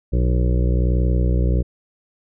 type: harmonic tone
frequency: 61.3 Hz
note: B1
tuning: 12 cents flat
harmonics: 1 / 2 / 3 / 5 / 6 / 7 / 8 / 9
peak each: -16 / -22 / -26 / -30 / -32 / -33 / -34 / -35 dBFS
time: 0.12-1.63 s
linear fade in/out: 20 ms
effects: none